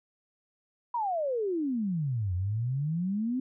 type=exponential two-way sweep; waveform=sine; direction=down then up; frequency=987.8 to 87.31 to 264.2 Hz; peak=-27 dBFS; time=0.94-3.4 s; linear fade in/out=5 ms; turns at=2.34 s; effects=none